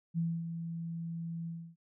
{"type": "tone with ADSR envelope", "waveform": "sine", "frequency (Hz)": 166.7, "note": "E3", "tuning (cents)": 20, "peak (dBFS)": -28, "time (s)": [0.14, 1.76], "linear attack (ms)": 40, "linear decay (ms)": 250, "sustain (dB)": -8, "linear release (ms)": 290, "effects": []}